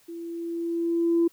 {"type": "tone with level ramp", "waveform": "sine", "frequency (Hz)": 337.1, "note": "E4", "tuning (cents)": 39, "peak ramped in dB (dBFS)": [-35, -16], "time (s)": [0.08, 1.28], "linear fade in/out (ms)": 10, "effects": ["tanh soft clip ceiling -14 dBFS", "white hiss -60 dBFS RMS until 1.32 s"]}